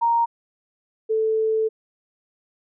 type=tone pair in turn; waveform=sine; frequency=932.3 / 440 Hz; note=A#5 / A4; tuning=0 / 0 cents; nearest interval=octave + minor second; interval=1300 cents; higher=first; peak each=-16 / -18 dBFS; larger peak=first; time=0.01-0.26 / 1.09-1.69 s; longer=second; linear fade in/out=20 ms; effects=none